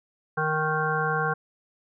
harmonic tone, 155.56 Hz, D#3, in tune, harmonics 1 / 3 / 5 / 7 / 9 / 10, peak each -30 / -30 / -30 / -30 / -30 / -30 dBFS, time 0.37-1.34 s, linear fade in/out 10 ms, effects none

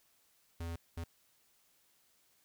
square tone bursts at uneven times, 83.9 Hz, E2, 31 cents sharp, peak -39 dBFS, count 2, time 0.6-0.76 / 0.97-1.04 s, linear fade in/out 5 ms, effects white hiss -71 dBFS RMS until 2.44 s

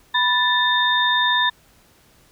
sine tone cluster, 988 / 1758 / 3646 Hz, B5 / A6 / A#7, 0 / -2 / -39 cents, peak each -20 dBFS, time 0.14-1.5 s, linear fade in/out 10 ms, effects pink hiss -55 dBFS RMS until 2.31 s

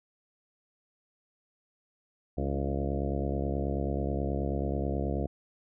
harmonic tone with a mistuned harmonic, 69.3 Hz, C#2, in tune, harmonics 1 / 2 / 3 / 4 / 5 / 6 / 7 / 8 / 9 / 10, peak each -32 / -35 / -37 / -38 / -39 / -40 / -40 / -41 / -42 / -42 dBFS, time 2.37-5.27 s, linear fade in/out 10 ms, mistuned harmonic 4, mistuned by +47 cents, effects none

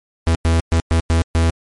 45% pulse tone bursts at uneven times, 82.5 Hz, E2, 2 cents sharp, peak -12 dBFS, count 6, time 0.27-0.35 / 0.45-0.6 / 0.72-0.8 / 0.91-1 / 1.1-1.22 / 1.35-1.5 s, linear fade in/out 0 ms, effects MP3 48 kbps

